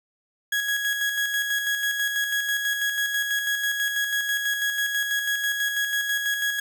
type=tone with tremolo; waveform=35% pulse; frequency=1661.2 Hz; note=G#6; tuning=in tune; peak=-20 dBFS; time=0.52-6.6 s; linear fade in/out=5 ms; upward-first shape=square; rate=6.1 Hz; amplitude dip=40%; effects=none